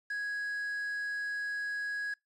triangle tone with quantisation, 1661.2 Hz, G#6, in tune, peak -31 dBFS, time 0.1-2.14 s, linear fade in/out 5 ms, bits 9, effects noise-tail reverb RT60 0.2 s tail -26 dB re dry + low-pass 8000 Hz 12 dB/octave

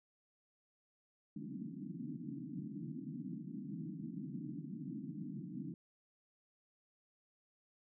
pink band-pass noise, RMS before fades -45 dBFS, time 1.36-5.74 s, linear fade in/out 2 ms, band 140 to 320 Hz, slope 96 dB/octave, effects none

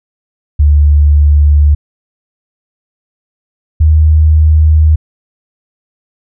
sine tone pair in turn, 73.42 / 77.64 Hz, D2 / D#2, 0 / -3 cents, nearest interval minor second, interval 97 cents, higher second, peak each -3 dBFS, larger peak neither, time 0.59-1.75 / 3.8-4.96 s, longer neither, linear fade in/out 10 ms, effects none

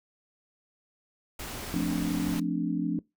pink noise, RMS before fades -38 dBFS, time 1.39-2.4 s, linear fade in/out 5 ms
sine chord, D minor seventh, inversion first, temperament equal, 174.61 / 220 / 261.6 / 293.7 Hz, F3 / A3 / C4 / D4, 0 / 0 / 0 / 0 cents, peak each -31 / -34 / -33 / -30 dBFS, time 1.74-2.99 s, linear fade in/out 2 ms
effects noise-tail reverb RT60 0.2 s tail -22 dB re dry

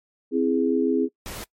sine chord, C augmented, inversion none, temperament equal, 261.6 / 329.6 / 415.3 Hz, C4 / E4 / G#4, 0 / 0 / 0 cents, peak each -22 / -24 / -23 dBFS, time 0.31-1.09 s, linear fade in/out 50 ms
pink noise, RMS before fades -35 dBFS, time 1.26-1.44 s, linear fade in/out 0 ms
effects noise-tail reverb RT60 0.1 s tail -23 dB re dry + MP3 64 kbps

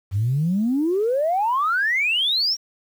sine exponential sweep, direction up, 92.5 to 5750 Hz, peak -17 dBFS, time 0.11-2.57 s, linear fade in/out 50 ms, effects tanh soft clip ceiling -13 dBFS + 8-bit

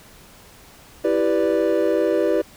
triangle chord, E minor seventh, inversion none, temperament equal, 329.6 / 392 / 493.9 / 587.3 Hz, E4 / G4 / B4 / D5, 0 / 0 / 0 / 0 cents, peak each -20 dBFS, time 1.04-2.42 s, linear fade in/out 10 ms, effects tanh soft clip ceiling -5 dBFS + pink hiss -47 dBFS RMS until 2.56 s

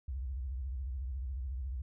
sine tone with vibrato, 64.9 Hz, C2, 13 cents flat, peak -35 dBFS, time 0.08-1.82 s, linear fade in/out 5 ms, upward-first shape sine, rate 14 Hz, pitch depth 190 cents each way, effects none

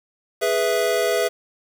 square chord, E major, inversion first, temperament equal, 415.3 / 493.9 / 659.3 Hz, G#4 / B4 / E5, 0 / 0 / 0 cents, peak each -24 / -24 / -23 dBFS, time 0.41-1.29 s, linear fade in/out 20 ms, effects 7-bit

